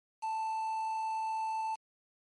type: tone with quantisation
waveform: triangle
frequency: 883 Hz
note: A5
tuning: 6 cents sharp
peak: -30 dBFS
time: 0.22-1.76 s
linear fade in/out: 20 ms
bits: 8
effects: MP3 48 kbps